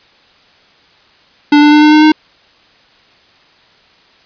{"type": "tone with pitch steps", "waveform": "square", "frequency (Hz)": [293.7, 296.6, 299.5, 302.5, 305.5, 308.5], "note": ["D4", "D4", "D4", "D#4", "D#4", "D#4"], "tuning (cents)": [0, 17, 34, -49, -32, -15], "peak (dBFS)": -4, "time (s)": [1.52, 2.12], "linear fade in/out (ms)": 5, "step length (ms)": 100, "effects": ["white hiss -47 dBFS RMS until 4.25 s", "resampled to 11025 Hz"]}